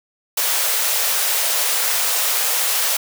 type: high-pass noise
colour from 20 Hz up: white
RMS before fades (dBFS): -19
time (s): 0.37-2.97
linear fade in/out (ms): 5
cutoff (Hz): 450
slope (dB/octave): 48
effects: none